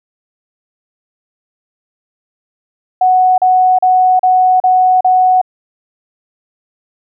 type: tone bursts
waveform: sine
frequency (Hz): 740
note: F#5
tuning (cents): 0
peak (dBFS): -6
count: 6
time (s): 3.01-5.415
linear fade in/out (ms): 5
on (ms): 370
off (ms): 37
effects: none